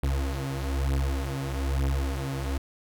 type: beating tone pair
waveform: 35% pulse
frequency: 67.5 / 68.6 Hz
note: C#2 / C#2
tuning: -45 / -17 cents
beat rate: 1.1 Hz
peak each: -27 dBFS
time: 0.03-2.58 s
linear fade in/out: 5 ms
effects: none